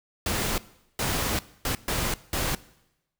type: noise bursts at uneven times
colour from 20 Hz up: pink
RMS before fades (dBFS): -27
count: 5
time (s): 0.26-0.58 / 0.99-1.39 / 1.65-1.75 / 1.88-2.14 / 2.33-2.55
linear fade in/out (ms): 2
effects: noise-tail reverb RT60 0.9 s tail -20 dB re dry